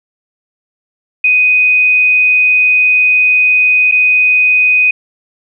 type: tone with dropouts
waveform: sine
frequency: 2497 Hz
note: D#7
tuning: 6 cents sharp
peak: -6 dBFS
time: 1.24-4.91 s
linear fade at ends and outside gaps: 5 ms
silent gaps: 3.914-3.921 s
effects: none